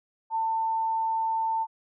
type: tone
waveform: sine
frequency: 895 Hz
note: A5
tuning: 29 cents sharp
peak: -24 dBFS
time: 0.3-1.67 s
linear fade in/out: 50 ms
effects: none